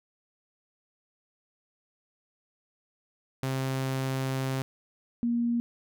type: tone pair in turn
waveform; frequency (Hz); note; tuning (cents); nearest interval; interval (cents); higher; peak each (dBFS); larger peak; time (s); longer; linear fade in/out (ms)
sawtooth / sine; 132.7 / 236.4; C3 / A#3; +25 / +24; minor seventh; 999; second; -24; neither; 3.43-4.62 / 5.23-5.6; first; 0
effects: none